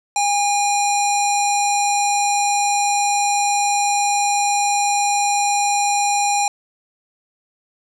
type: tone with low-pass filter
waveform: square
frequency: 814 Hz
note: G#5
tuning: 35 cents flat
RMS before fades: -18 dBFS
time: 0.16-6.48 s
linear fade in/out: 2 ms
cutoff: 7600 Hz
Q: 4.1
effects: 8-bit